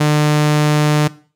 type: tone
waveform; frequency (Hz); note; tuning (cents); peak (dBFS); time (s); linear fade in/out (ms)
sawtooth; 150; D3; +37; -7; 0-1.08; 10
effects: noise-tail reverb RT60 0.4 s tail -18 dB re dry + low-pass 11000 Hz 12 dB/octave